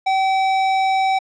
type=tone with tanh clipping; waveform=sine; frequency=767 Hz; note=G5; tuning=38 cents flat; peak=-17 dBFS; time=0.06-1.19 s; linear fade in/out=10 ms; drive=18 dB; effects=low-pass 5000 Hz 12 dB/octave